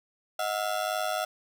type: ring-modulated tone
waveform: 30% pulse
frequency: 681 Hz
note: F5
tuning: 44 cents flat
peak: -22 dBFS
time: 0.39-1.25 s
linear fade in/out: 5 ms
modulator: 51.5 Hz
effects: none